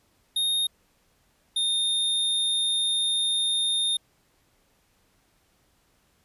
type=tone pair in turn; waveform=square; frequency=3700 / 3653 Hz; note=A#7 / A#7; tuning=-14 / -36 cents; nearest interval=unison; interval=22 cents; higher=first; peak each=-23 dBFS; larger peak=neither; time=0.36-0.67 / 1.56-3.97 s; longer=second; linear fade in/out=5 ms; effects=pink hiss -66 dBFS RMS until 6.24 s + resampled to 32000 Hz